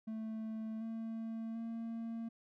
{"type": "tone with pitch steps", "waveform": "triangle", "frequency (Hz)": [220.4, 225.1, 228.4], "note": ["A3", "A3", "A#3"], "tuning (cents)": [3, 40, -35], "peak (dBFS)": -37, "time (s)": [0.07, 2.29], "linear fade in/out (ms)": 10, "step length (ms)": 740, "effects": []}